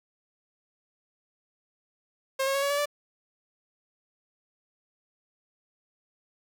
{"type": "tone with pitch steps", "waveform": "sawtooth", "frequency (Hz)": [535, 544.4, 553.9, 563.5, 573.4, 583.4], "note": ["C5", "C#5", "C#5", "C#5", "D5", "D5"], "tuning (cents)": [38, -31, -1, 28, -42, -12], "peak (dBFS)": -21, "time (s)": [2.39, 2.858], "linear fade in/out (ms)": 10, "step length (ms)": 78, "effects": []}